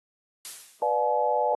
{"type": "noise with exponential decay", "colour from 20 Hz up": "blue", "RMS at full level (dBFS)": -33, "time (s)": [0.45, 1.05], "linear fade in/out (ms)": 0, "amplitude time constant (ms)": 130}
{"type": "chord", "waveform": "sine", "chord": "B diminished seventh", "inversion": "none", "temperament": "just", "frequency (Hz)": [493.9, 592.7, 711.2, 853.4], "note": ["B4", "D5", "F5", "Ab5"], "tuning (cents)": [0, 16, 31, 47], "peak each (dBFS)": [-28, -27, -30, -25], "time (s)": [0.82, 1.55], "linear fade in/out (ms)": 2}
{"effects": ["low-pass 12000 Hz 12 dB/octave", "AAC 32 kbps"]}